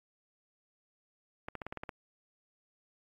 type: clicks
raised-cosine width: 0.5 ms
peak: -24 dBFS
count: 8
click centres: 1.485 / 1.553 / 1.618 / 1.666 / 1.725 / 1.773 / 1.835 / 1.892 s
effects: AAC 32 kbps